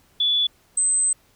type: tone pair in turn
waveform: sine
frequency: 3443 / 8189 Hz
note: A7 / C9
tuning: -38 / -38 cents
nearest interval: octave + minor third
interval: 1500 cents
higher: second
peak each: -17 dBFS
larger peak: neither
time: 0.2-0.47 / 0.77-1.13 s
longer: second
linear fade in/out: 5 ms
effects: pink hiss -59 dBFS RMS until 1.35 s